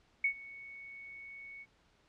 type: tone with ADSR envelope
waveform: sine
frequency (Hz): 2219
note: C#7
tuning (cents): +1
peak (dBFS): -25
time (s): 0.24-1.66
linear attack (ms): 4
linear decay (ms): 87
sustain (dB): -21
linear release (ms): 43
effects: pink hiss -69 dBFS RMS until 2.08 s + low-pass 5000 Hz 12 dB/octave